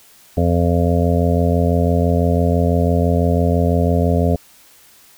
harmonic tone, 86 Hz, F2, 26 cents flat, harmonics 1 / 2 / 3 / 5 / 6 / 7 / 8, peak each -16 / -19 / -21 / -23 / -24 / -24 / -25 dBFS, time 0.37-4.36 s, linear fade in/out 5 ms, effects white hiss -48 dBFS RMS until 5.17 s

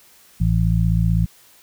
harmonic tone, 55.8 Hz, A1, 25 cents sharp, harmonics 1 / 2 / 3, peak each -19 / -19 / -19 dBFS, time 0.4-1.26 s, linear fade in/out 10 ms, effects white hiss -51 dBFS RMS until 1.62 s

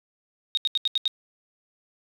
sine tone bursts, 3729 Hz, A#7, in tune, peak -20 dBFS, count 6, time 0.55-1.078 s, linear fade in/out 0 ms, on 23 ms, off 78 ms, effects none

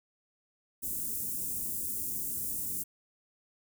white band-stop noise, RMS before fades -35 dBFS, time 0.82-2.84 s, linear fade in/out 20 ms, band 330 to 8000 Hz, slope 24 dB/octave, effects none

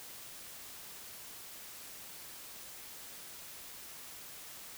silence, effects white hiss -49 dBFS RMS until 4.77 s

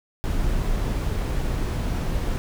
brown noise, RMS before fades -24 dBFS, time 0.24-2.38 s, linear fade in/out 0 ms, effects none

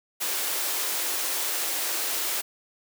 white high-pass noise, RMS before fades -28 dBFS, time 0.2-2.42 s, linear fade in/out 20 ms, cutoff 290 Hz, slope 48 dB/octave, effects none

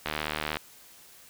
click train, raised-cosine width 0.3 ms, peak -13 dBFS, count 40, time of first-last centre 0.06-0.57 s, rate 76.5 Hz, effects white hiss -53 dBFS RMS until 1.29 s

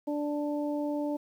harmonic tone, 293.7 Hz, D4, in tune, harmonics 1 / 2 / 3, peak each -30 / -34 / -41 dBFS, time 0.07-1.17 s, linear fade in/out 10 ms, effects 10-bit

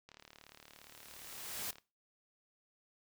click train, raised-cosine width 0.2 ms, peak -36 dBFS, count 64, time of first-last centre 0.09-1.784 s, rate 37.2 Hz
white noise with exponential growth, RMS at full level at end -39 dBFS, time 0.19-1.71 s, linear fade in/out 5 ms, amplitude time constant 330 ms
effects noise-tail reverb RT60 0.3 s tail -20 dB re dry

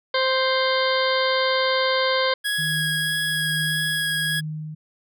harmonic tone, 523.3 Hz, C5, in tune, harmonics 1 / 2 / 3 / 4 / 6 / 7 / 8 / 9, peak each -22 / -25 / -27 / -28 / -30 / -30 / -31 / -32 dBFS, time 0.14-2.34 s, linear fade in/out 5 ms
25% pulse tone with vibrato, 1661.2 Hz, G#6, in tune, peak -18 dBFS, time 2.44-4.41 s, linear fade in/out 20 ms, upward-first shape sine, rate 1.6 Hz, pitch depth 9 cents each way
sine tone with tremolo, 154.6 Hz, D#3, 11 cents flat, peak -26 dBFS, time 2.58-4.75 s, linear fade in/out 10 ms, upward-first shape triangle, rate 1.2 Hz, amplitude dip 70%
effects none

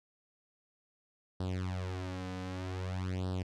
sawtooth tone with flanger, 92.4 Hz, F#2, 2 cents flat, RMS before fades -37 dBFS, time 1.4-3.43 s, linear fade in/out 5 ms, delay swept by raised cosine 0.22 to 4.02 ms, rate 0.53 Hz, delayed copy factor +0.9, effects low-pass 6000 Hz 12 dB/octave

